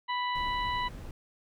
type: harmonic tone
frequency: 987.8 Hz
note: B5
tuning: in tune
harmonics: 1 / 2 / 3 / 4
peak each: -30 / -36 / -40 / -42 dBFS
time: 0.08-0.89 s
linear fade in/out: 20 ms
type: noise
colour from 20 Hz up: brown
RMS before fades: -41 dBFS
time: 0.35-1.11 s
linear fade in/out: 2 ms
effects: none